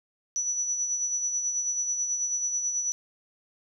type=tone with tremolo; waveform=sine; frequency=5920 Hz; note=F#8; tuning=in tune; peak=-24 dBFS; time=0.36-2.92 s; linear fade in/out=0 ms; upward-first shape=sine; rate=9.2 Hz; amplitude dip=45%; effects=none